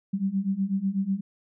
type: beating tone pair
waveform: sine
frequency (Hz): 190 / 198.1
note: F#3 / G3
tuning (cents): +46 / +18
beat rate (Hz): 8.1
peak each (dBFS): -28 / -26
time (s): 0.13-1.21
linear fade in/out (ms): 10
effects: none